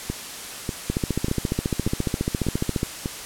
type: two click trains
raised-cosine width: 3 ms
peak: -9 / -12 dBFS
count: 29 / 6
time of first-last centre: 0.9-2.831 / 0.1-3.059 s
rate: 14.5 / 1.69 Hz
effects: white hiss -35 dBFS RMS until 3.25 s + low-pass 11000 Hz 12 dB/octave